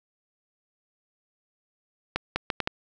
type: accelerating click train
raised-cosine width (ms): 0.3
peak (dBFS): -9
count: 5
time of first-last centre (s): 2.16-2.674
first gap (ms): 200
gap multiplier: 0.71
effects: none